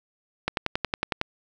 click train, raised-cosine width 0.3 ms, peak -8 dBFS, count 9, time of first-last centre 0.48-1.214 s, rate 10.9 Hz, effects none

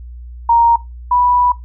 sine tone pair in turn, 934 / 982.9 Hz, A#5 / B5, +3 / -9 cents, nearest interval minor second, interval 88 cents, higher second, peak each -7 / -10 dBFS, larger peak first, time 0.49-0.76 / 1.11-1.52 s, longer second, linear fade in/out 5 ms, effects noise-tail reverb RT60 0.2 s tail -18 dB re dry + added 60 Hz sine -29 dBFS peak until 1.64 s

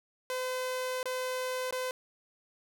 sawtooth tone with dropouts, 510 Hz, C5, 44 cents flat, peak -28 dBFS, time 0.3-1.91 s, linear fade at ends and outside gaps 1 ms, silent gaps 1.03-1.056 / 1.709-1.725 s, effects none

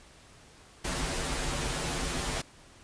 pink noise with comb filter, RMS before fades -32 dBFS, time 0.84-2.42 s, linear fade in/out 10 ms, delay 9.8 ms, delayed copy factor -1, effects pink hiss -55 dBFS RMS until 2.83 s + resampled to 22050 Hz

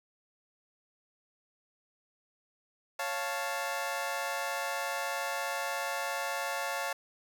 20% pulse chord, Db augmented, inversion none, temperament equal, 554.4 / 698.5 / 880 Hz, Db5 / F5 / A5, 0 / 0 / 0 cents, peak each -32 dBFS, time 2.99-6.93 s, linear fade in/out 5 ms, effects none

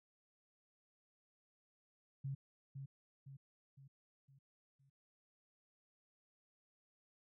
sine tone with echo, 136.7 Hz, C#3, 24 cents flat, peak -39 dBFS, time 2.24-2.35 s, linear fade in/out 10 ms, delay 510 ms, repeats 5, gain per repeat -6 dB, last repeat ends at 4.9 s, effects none

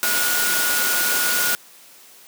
sine tone in noise, 1446 Hz, F#6, 40 cents flat, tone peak -23 dBFS, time 0.03-1.55 s, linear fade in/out 0 ms, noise white, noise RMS -21 dBFS, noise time 0.03-1.55 s, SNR -5 dB, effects white hiss -47 dBFS RMS until 2.27 s + high-pass 200 Hz 12 dB/octave

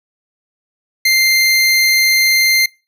25% pulse tone, 2093 Hz, C7, in tune, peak -6 dBFS, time 1.05-2.66 s, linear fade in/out 5 ms, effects noise-tail reverb RT60 0.3 s tail -25 dB re dry

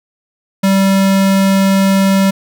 square tone, 194.1 Hz, G3, 17 cents flat, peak -9 dBFS, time 0.63-2.31 s, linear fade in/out 10 ms, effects none

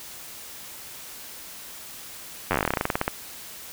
slowing click train, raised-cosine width 0.5 ms, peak -7 dBFS, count 20, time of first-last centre 2.51-3.079 s, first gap 10 ms, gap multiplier 1.11, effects white hiss -41 dBFS RMS until 3.72 s

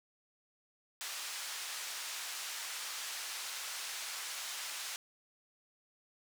white band-pass noise, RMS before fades -42 dBFS, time 1.01-4.96 s, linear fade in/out 0 ms, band 950 to 7600 Hz, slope 12 dB/octave, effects none

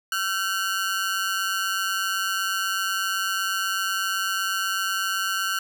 sawtooth ring-modulated tone, 1449 Hz, F#6, 37 cents flat, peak -17 dBFS, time 0.12-5.59 s, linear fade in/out 2 ms, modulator 95 Hz, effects none

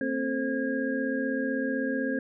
sine tone cluster, 230.2 / 266.1 / 438.5 / 526 / 1634 Hz, A#3 / C4 / A4 / C5 / G#6, -22 / +29 / -6 / +9 / -29 cents, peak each -35 / -29 / -36 / -33 / -34 dBFS, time 0.01-2.19 s, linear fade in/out 2 ms, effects none

